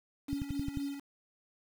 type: tone with tremolo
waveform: sine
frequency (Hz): 280.8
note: C#4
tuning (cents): +22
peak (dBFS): -32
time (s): 0.28-1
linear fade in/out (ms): 10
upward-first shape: triangle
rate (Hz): 4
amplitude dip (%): 65
type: click train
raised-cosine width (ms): 5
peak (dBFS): -24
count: 6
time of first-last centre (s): 0.33-0.772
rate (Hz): 11.3
effects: 8-bit